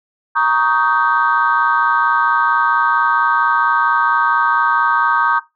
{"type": "chord", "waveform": "sine", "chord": "Eb dominant seventh", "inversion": "second", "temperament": "just", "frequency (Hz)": [933.4, 1120.1, 1244.5, 1555.6], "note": ["Bb5", "Db6", "Eb6", "G6"], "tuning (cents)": [2, 18, 0, -14], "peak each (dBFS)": -17, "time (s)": [0.35, 5.4], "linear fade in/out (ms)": 20, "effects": ["noise-tail reverb RT60 0.2 s tail -17 dB re dry", "tanh soft clip ceiling -2 dBFS"]}